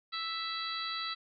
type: harmonic tone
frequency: 659.3 Hz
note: E5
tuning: in tune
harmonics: 2 / 3 / 4 / 5 / 6 / 7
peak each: -39 / -43 / -47 / -45 / -38 / -44 dBFS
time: 0.12-1.15 s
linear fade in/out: 20 ms
effects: none